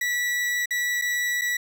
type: tone with dropouts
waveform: 40% pulse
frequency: 1949 Hz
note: B6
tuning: 23 cents flat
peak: -22 dBFS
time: 0.01-1.57 s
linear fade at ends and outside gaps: 5 ms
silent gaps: 0.658-0.707 / 1.015-1.02 / 1.413-1.417 s
effects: none